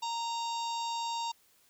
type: harmonic tone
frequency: 928 Hz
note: A#5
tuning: 8 cents flat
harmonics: 1 / 3 / 4 / 5 / 6 / 7 / 8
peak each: -33 / -46 / -42 / -45 / -48 / -51 / -48 dBFS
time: 0.02-1.32 s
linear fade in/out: 10 ms
effects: white hiss -66 dBFS RMS until 1.69 s